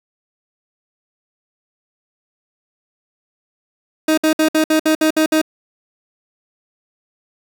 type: tone bursts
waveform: 30% pulse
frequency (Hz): 313.2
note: D#4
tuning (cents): +11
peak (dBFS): -9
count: 9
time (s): 4.08-5.416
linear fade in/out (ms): 5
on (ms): 96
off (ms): 59
effects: 8-bit